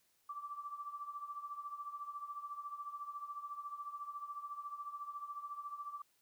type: tone with tremolo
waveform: sine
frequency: 1165 Hz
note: D6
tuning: 14 cents flat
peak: -39 dBFS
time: 0.29-6.02 s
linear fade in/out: 5 ms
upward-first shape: triangle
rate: 14 Hz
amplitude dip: 80%
effects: white hiss -75 dBFS RMS until 6.21 s